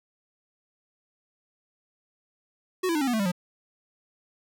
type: tone with pitch steps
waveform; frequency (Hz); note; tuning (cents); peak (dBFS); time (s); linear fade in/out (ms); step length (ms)
square; 370 / 333.5 / 300.5 / 270.9 / 244.1 / 220 / 198.28 / 178.7; F#4 / E4 / D4 / C#4 / B3 / A3 / G3 / F3; 0 / +20 / +40 / -40 / -20 / 0 / +20 / +40; -24; 2.83-3.318; 10; 61
effects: none